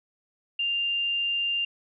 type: tone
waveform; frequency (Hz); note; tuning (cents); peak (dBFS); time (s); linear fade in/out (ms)
sine; 2794; F7; 0; -24; 0.59-1.65; 5
effects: none